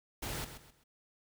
pink noise with echo, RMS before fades -39 dBFS, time 0.22-0.45 s, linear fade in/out 10 ms, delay 130 ms, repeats 3, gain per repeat -10 dB, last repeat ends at 0.84 s, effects none

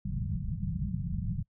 white low-pass noise, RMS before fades -33 dBFS, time 0.05-1.43 s, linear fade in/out 10 ms, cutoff 200 Hz, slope 96 dB/octave, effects noise-tail reverb RT60 0.1 s tail -23 dB re dry

